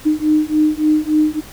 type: beating tone pair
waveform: sine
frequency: 304.9 / 308.4 Hz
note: D#4 / D#4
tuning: -35 / -15 cents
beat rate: 3.5 Hz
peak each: -15 dBFS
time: 0.05-1.41 s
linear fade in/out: 20 ms
effects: pink hiss -38 dBFS RMS until 1.52 s